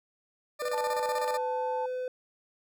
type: tone with tremolo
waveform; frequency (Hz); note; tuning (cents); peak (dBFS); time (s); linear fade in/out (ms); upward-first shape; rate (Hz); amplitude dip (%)
20% pulse; 598; D5; +31; -26; 0.59-1.38; 20; square; 16; 70
type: tone with pitch glide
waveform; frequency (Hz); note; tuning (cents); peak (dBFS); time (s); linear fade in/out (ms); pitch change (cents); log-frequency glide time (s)
triangle; 493.9 to 506.3; B4 to B4; 0 to +43; -29; 0.62-2.08; 2; +43; 0.72-1.65
type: tone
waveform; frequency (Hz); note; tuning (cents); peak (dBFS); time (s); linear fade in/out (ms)
sine; 880; A5; 0; -31; 0.73-1.86; 5
effects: none